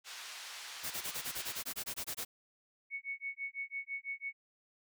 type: band-pass noise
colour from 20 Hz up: white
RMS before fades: -47 dBFS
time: 0.04-1.64 s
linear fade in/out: 50 ms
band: 990 to 5200 Hz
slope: 12 dB/octave
type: noise bursts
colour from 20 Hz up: white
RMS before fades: -39 dBFS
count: 14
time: 0.83-2.25 s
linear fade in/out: 20 ms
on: 81 ms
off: 22 ms
type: tone with tremolo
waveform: sine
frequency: 2217 Hz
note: C#7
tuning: in tune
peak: -35 dBFS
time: 2.9-4.33 s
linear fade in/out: 50 ms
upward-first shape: sine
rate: 6 Hz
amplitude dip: 100%
effects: none